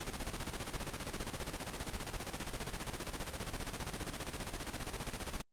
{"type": "noise with tremolo", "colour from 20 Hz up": "pink", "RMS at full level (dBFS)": -39, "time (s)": [0, 5.42], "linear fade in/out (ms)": 10, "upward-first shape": "square", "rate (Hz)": 15, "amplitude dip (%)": 60, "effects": ["low-pass 10000 Hz 12 dB/octave", "Opus 48 kbps"]}